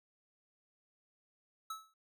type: tone with exponential decay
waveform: square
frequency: 1300 Hz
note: E6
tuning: 24 cents flat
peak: -38 dBFS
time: 1.7-1.94 s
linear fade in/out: 5 ms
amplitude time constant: 51 ms
effects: none